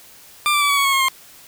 20% pulse tone with pitch steps, 1190 / 1170.9 / 1152.1 / 1133.6 / 1115.5 / 1097.6 / 1079.9 / 1062.6 Hz, D6 / D6 / D6 / C#6 / C#6 / C#6 / C#6 / C6, +22 / -6 / -34 / +38 / +11 / -17 / -46 / +26 cents, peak -10 dBFS, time 0.46-1.084 s, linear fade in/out 0 ms, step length 78 ms, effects white hiss -45 dBFS RMS until 1.47 s

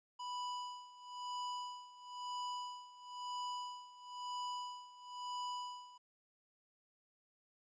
square tone with tremolo, 987.8 Hz, B5, in tune, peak -40 dBFS, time 0.19-5.98 s, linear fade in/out 10 ms, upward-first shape sine, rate 1 Hz, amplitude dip 85%, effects resampled to 16000 Hz + 13-bit

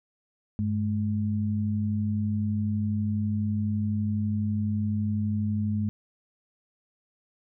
sine tone pair together, 100.1 / 212.1 Hz, G2 / G#3, +37 / +37 cents, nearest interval octave + minor second, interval 1300 cents, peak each -27 dBFS, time 0.59-5.89 s, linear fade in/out 0 ms, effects none

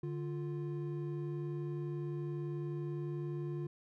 triangle tone pair together, 146.95 / 349.2 Hz, D3 / F4, +1 / 0 cents, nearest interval octave + minor third, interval 1499 cents, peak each -36 / -39 dBFS, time 0.03-3.67 s, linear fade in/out 5 ms, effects none

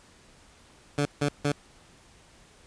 15% pulse tone bursts, 144.7 Hz, D3, 25 cents flat, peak -17 dBFS, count 3, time 0.98-1.519 s, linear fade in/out 2 ms, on 73 ms, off 160 ms, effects pink hiss -56 dBFS RMS until 2.66 s + resampled to 22050 Hz

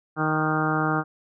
harmonic tone with a mistuned harmonic, 155.8 Hz, D#3, 3 cents sharp, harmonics 1 / 2 / 3 / 4 / 5 / 6 / 7 / 8 / 9 / 10, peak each -27 / -27 / -32 / -35 / -29 / -35 / -34 / -29 / -29 / -36 dBFS, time 0.16-1.04 s, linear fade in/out 50 ms, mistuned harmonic 8, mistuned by -24 cents, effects none

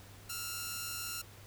5% pulse tone pair together, 1318.5 / 1405.2 Hz, E6 / F6, 0 / +10 cents, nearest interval minor second, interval 110 cents, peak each -31 / -28 dBFS, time 0.29-1.22 s, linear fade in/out 10 ms, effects added 100 Hz sine -54 dBFS peak until 1.46 s + pink hiss -56 dBFS RMS until 1.46 s

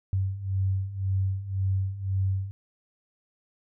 sine beating tone pair, 94.7 / 96.6 Hz, F#2 / G2, +41 / -25 cents, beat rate 1.9 Hz, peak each -30 / -26 dBFS, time 0.13-2.51 s, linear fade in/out 0 ms, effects none

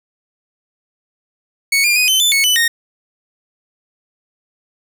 sawtooth tone with pitch steps, 2219 / 2402 / 2492 / 3063 / 3513 / 2206 / 2991 / 1854 Hz, C#7 / D7 / D#7 / G7 / A7 / C#7 / F#7 / A#6, +1 / +38 / +2 / -41 / -3 / -9 / +18 / -10 cents, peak -8 dBFS, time 1.72-2.68 s, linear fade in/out 5 ms, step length 120 ms, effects none

